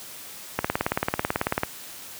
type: click train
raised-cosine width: 0.5 ms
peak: -7 dBFS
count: 20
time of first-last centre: 0.59-1.634 s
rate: 18.2 Hz
effects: white hiss -41 dBFS RMS until 2.19 s + high-pass 60 Hz 12 dB/octave